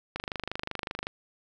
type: click train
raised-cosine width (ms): 0.3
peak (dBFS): -16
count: 24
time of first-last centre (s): 0.16-1.069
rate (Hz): 25.3
effects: none